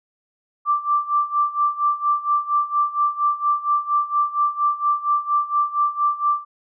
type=tone with tremolo; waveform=sine; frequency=1174.7 Hz; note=D6; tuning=in tune; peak=-14 dBFS; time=0.65-6.45 s; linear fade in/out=50 ms; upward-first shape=sine; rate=4.3 Hz; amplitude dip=85%; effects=none